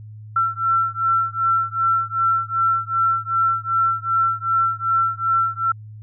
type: beating tone pair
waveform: sine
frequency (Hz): 1346 / 1348.6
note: E6 / E6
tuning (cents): +36 / +39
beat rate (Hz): 2.6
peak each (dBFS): -20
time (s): 0.36-5.72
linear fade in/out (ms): 5
effects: added 107 Hz sine -35 dBFS peak until 6.02 s